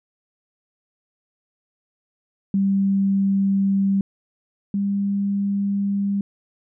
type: tone pair in turn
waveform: sine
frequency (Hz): 196 / 199.66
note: G3 / G3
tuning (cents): 0 / +32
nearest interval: unison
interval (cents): 32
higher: second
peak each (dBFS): -16 / -19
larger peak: first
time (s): 2.54-4.01 / 4.74-6.21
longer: neither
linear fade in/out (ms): 2
effects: none